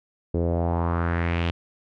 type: tone with low-pass filter sweep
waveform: sawtooth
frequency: 85 Hz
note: F2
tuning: 46 cents flat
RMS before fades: -24 dBFS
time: 0.34-1.51 s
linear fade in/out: 5 ms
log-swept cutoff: 430 to 3200 Hz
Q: 2.9
effects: none